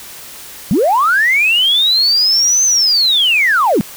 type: linear two-way sweep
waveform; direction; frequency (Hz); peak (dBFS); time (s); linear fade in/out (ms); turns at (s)
sine; up then down; 155.56 to 6272 to 155.56; -8; 0.71-3.81; 0; 2.64
effects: tanh soft clip ceiling -4 dBFS + white hiss -33 dBFS RMS until 3.96 s